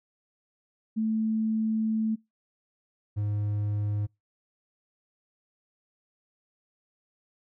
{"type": "tone pair in turn", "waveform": ["sine", "triangle"], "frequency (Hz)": [220, 103.83], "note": ["A3", "G#2"], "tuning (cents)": [0, 0], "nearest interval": "octave + minor second", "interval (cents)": 1300, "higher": "first", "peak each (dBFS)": -24, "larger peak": "neither", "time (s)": [[0.96, 2.16], [3.16, 4.07]], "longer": "first", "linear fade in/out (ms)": 20, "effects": ["noise-tail reverb RT60 0.2 s tail -25 dB re dry"]}